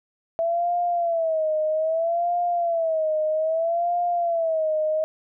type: tone with vibrato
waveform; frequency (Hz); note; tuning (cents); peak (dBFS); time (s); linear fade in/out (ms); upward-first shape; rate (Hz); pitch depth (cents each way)
sine; 659.3; E5; 0; -20; 0.39-5.04; 0; sine; 0.62; 110
effects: none